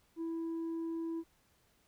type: tone with tanh clipping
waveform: sine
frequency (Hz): 329.6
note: E4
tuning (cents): 0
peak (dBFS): -36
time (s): 0.16-1.24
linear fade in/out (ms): 50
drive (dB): 2
effects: pink hiss -71 dBFS RMS until 1.87 s